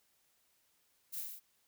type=noise with echo; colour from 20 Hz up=violet; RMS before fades=-42 dBFS; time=1.12-1.22 s; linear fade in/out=20 ms; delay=36 ms; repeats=5; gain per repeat=-2 dB; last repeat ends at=1.4 s; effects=white hiss -74 dBFS RMS until 1.67 s